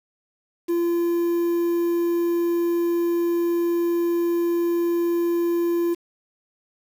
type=tone with quantisation; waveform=triangle; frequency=342.6 Hz; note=F4; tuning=33 cents flat; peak=-17 dBFS; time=0.68-5.95 s; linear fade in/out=20 ms; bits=7; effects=none